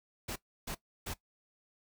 pink noise bursts, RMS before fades -39 dBFS, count 3, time 0.28-1.14 s, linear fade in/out 10 ms, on 80 ms, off 310 ms, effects noise-tail reverb RT60 0.1 s tail -17 dB re dry

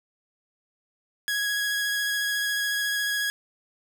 sawtooth tone with vibrato, 1661.2 Hz, G#6, in tune, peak -21 dBFS, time 1.28-3.3 s, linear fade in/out 0 ms, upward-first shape square, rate 14 Hz, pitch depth 9 cents each way, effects none

